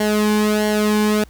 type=tone with flanger; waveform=sawtooth; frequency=211.6 Hz; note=G#3; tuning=33 cents sharp; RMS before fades=-17 dBFS; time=0-1.24 s; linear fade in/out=5 ms; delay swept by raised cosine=0.8 to 1.54 ms; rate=1.5 Hz; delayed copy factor=-0.75; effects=added 60 Hz sine -42 dBFS peak until 1.29 s + pink hiss -53 dBFS RMS until 1.29 s